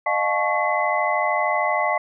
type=tone cluster; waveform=sine; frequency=613 / 706 / 865 / 1107 / 2028 Hz; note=D#5 / F5 / A5 / C#6 / B6; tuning=-26 / +19 / -30 / -3 / +45 cents; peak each=-25 dBFS; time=0.06-1.98 s; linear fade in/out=5 ms; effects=none